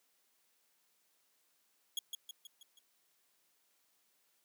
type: tone with echo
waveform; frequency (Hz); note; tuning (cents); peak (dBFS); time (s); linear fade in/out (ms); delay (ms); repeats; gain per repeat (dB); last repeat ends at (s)
sawtooth; 3322; G#7; 0; -31; 1.97-1.99; 2; 160; 5; -5; 2.79
effects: white hiss -75 dBFS RMS until 4.44 s + high-pass 200 Hz 12 dB/octave